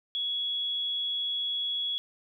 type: tone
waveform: sine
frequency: 3357 Hz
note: G#7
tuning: 18 cents sharp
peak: -28 dBFS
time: 0.15-1.98 s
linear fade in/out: 0 ms
effects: 11-bit